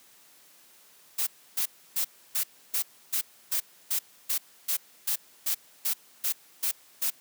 blue noise bursts, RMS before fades -27 dBFS, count 16, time 1.18-7.104 s, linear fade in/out 10 ms, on 89 ms, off 300 ms, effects white hiss -57 dBFS RMS until 7.2 s + high-pass 150 Hz 12 dB/octave

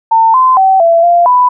sine tone with pitch steps, 900 / 1030 / 766 / 671 / 693 / 993 Hz, A5 / C6 / G5 / E5 / F5 / B5, +39 / -28 / -40 / +31 / -14 / +9 cents, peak -4 dBFS, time 0.11-1.49 s, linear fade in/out 10 ms, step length 230 ms, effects none

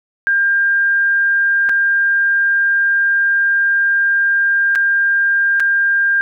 sine tone with dropouts, 1600 Hz, G6, 35 cents sharp, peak -11 dBFS, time 0.27-6.21 s, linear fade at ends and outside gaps 0 ms, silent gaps 1.69-1.694 / 4.752-4.757 / 5.598-5.603 s, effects none

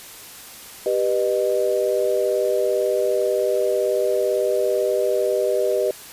sine chord, G augmented, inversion none, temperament just, 392 / 490 / 612.5 Hz, G4 / B4 / D#5, 0 / -14 / -27 cents, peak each -22 dBFS, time 0.86-5.91 s, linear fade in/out 2 ms, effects white hiss -40 dBFS RMS until 6.12 s + resampled to 32000 Hz

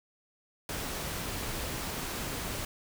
pink noise, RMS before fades -36 dBFS, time 0.69-2.65 s, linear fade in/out 2 ms, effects none

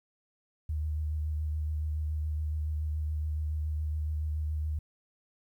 sine tone with vibrato, 76.6 Hz, D#2, 27 cents flat, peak -29 dBFS, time 0.69-4.79 s, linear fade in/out 5 ms, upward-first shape sine, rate 7.1 Hz, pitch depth 22 cents each way, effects 11-bit

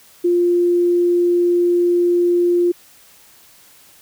sine tone, 350 Hz, F4, 4 cents sharp, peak -12 dBFS, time 0.24-2.72 s, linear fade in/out 10 ms, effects white hiss -48 dBFS RMS until 4.01 s

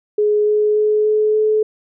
sine tone with pitch steps, 419.7 / 422.4 / 425.1 / 427.8 / 430.5 Hz, G#4 / G#4 / G#4 / A4 / A4, +18 / +29 / +40 / -49 / -38 cents, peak -12 dBFS, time 0.18-1.63 s, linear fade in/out 5 ms, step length 290 ms, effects none

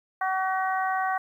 harmonic tone, 378 Hz, F#4, 37 cents sharp, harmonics 2 / 3 / 4 / 5, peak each -26 / -30 / -32 / -34 dBFS, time 0.21-1.18 s, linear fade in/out 5 ms, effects 10-bit

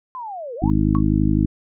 sine linear two-way sweep, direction down then up, 1046.5 to 447.6 to 986 Hz, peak -28 dBFS, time 0.15-0.7 s, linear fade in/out 0 ms, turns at 0.55 s
harmonic tone, 51.91 Hz, G#1, in tune, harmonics 1 / 2 / 3 / 4 / 5 / 6, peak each -22 / -22 / -22 / -22 / -22 / -22 dBFS, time 0.62-1.46 s, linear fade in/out 5 ms
sine tone with exponential decay, 1108.7 Hz, C#6, in tune, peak -20 dBFS, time 0.95-1.03 s, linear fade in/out 0 ms, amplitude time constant 17 ms
effects none

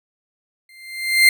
35% pulse tone with exponential growth, 2093 Hz, C7, in tune, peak -5 dBFS, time 0.69-1.29 s, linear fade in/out 2 ms, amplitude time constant 130 ms, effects none

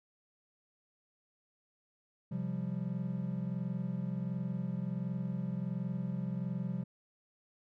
triangle chord, C suspended fourth, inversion none, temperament equal, 130.81 / 174.61 / 196 Hz, C3 / F3 / G3, 0 / 0 / 0 cents, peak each -37 / -35 / -37 dBFS, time 2.31-6.84 s, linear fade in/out 10 ms, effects none

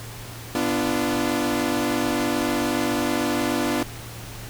sawtooth chord, B diminished, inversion none, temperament equal with one note detuned, 246.9 / 293.7 / 343.2 Hz, B3 / D4 / F4, 0 / 0 / -30 cents, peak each -22 / -21 / -23 dBFS, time 0.55-3.83 s, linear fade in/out 2 ms, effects added 115 Hz sine -38 dBFS peak until 4.49 s + pink hiss -39 dBFS RMS until 4.49 s

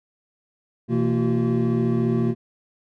triangle tone cluster, 125.3 / 165.4 / 228.6 / 345.1 / 379.6 Hz, B2 / E3 / A#3 / F4 / F#4, +25 / +6 / -34 / -21 / +44 cents, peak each -22 / -27 / -20 / -26 / -25 dBFS, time 0.88-2.35 s, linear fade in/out 50 ms, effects none

